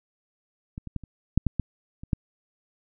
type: clicks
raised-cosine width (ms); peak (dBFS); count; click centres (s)
5; -22 / -24 / -17 / -29 / -6 / -10 / -12 / -27 / -10; 9; 0.779 / 0.873 / 0.963 / 1.037 / 1.376 / 1.467 / 1.597 / 2.035 / 2.132
effects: none